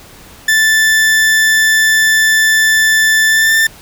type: tone with pitch glide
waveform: 40% pulse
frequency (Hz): 1760 to 1783.5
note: A6 to A6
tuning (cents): 0 to +23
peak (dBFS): -7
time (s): 0.48-3.67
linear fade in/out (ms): 5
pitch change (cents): +23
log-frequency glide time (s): 3.28-3.55
effects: pink hiss -38 dBFS RMS until 3.81 s